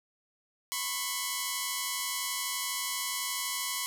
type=tone pair together; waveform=5% pulse; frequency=1000 / 1092.1 Hz; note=B5 / C#6; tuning=+21 / -26 cents; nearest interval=major second; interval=153 cents; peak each=-22 dBFS; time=0.72-3.86 s; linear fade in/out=0 ms; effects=none